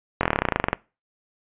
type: slowing click train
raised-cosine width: 0.5 ms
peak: -4 dBFS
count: 17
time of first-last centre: 0.21-0.73 s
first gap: 22 ms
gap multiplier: 1.05
effects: noise-tail reverb RT60 0.3 s tail -22 dB re dry + resampled to 8000 Hz